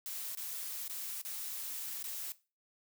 blue noise with dropouts, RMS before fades -41 dBFS, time 0.06-2.32 s, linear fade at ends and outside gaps 0 ms, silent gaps 0.35-0.373 / 0.879-0.897 / 1.215-1.25 / 2.027-2.041 s, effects noise-tail reverb RT60 0.3 s tail -17 dB re dry

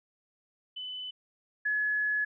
sine tone pair in turn, 3009 / 1699.5 Hz, F#7 / G#6, +28 / +39 cents, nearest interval minor seventh, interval 989 cents, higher first, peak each -36 / -26 dBFS, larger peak second, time 0.76-1.11 / 1.65-2.25 s, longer second, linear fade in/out 10 ms, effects none

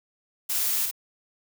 blue noise with echo, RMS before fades -27 dBFS, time 0.49-0.86 s, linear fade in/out 10 ms, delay 53 ms, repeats 1, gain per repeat -3 dB, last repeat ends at 0.913 s, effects none

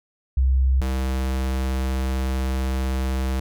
sine / square tone pair in turn, 65.41 / 65.41 Hz, C2 / C2, 0 / 0 cents, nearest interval unison, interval 0 cents, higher neither, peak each -15 / -22 dBFS, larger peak first, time 0.37-0.81 / 0.81-3.4 s, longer second, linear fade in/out 5 ms, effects none

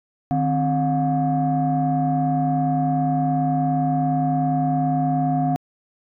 sine tone cluster, 153.1 / 262.8 / 716 Hz, D#3 / C4 / F5, -28 / +8 / +43 cents, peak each -21 dBFS, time 0.31-5.56 s, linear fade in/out 0 ms, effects tanh soft clip ceiling -12 dBFS

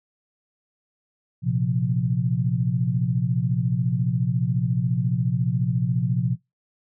sine chord, Bb suspended second, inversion none, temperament equal, 116.54 / 130.81 / 174.61 Hz, Bb2 / C3 / F3, 0 / 0 / 0 cents, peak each -25 / -23 / -25 dBFS, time 1.42-6.37 s, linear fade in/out 50 ms, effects noise-tail reverb RT60 0.2 s tail -22 dB re dry

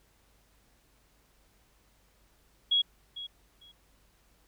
sine tone with echo, 3322 Hz, G#7, in tune, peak -22 dBFS, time 2.71-2.82 s, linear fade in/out 10 ms, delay 450 ms, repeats 2, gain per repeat -15 dB, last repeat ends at 3.72 s, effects added 50 Hz sine -67 dBFS peak until 4.47 s + pink hiss -67 dBFS RMS until 4.47 s

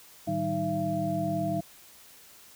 sine tone cluster, 107.3 / 152.8 / 191.2 / 311.9 / 676 Hz, A2 / D#3 / G3 / D#4 / E5, -43 / -31 / -43 / +4 / +43 cents, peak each -38 / -34 / -33 / -33 / -30 dBFS, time 0.27-1.61 s, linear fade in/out 10 ms, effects white hiss -53 dBFS RMS until 2.55 s

